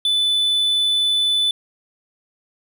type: tone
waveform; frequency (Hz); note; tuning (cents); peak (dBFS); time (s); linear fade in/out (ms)
triangle; 3496; A7; -12; -14; 0.05-1.51; 2
effects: none